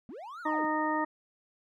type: linear two-way sweep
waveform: triangle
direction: up then down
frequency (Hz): 197.2 to 1473 to 197.2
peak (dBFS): -39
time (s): 0.09-0.65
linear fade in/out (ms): 0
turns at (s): 0.41
type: harmonic tone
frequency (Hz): 308.4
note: D#4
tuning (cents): -15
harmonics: 1 / 2 / 3 / 4 / 6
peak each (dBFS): -32 / -36 / -31 / -35 / -36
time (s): 0.45-1.05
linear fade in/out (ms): 10
effects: none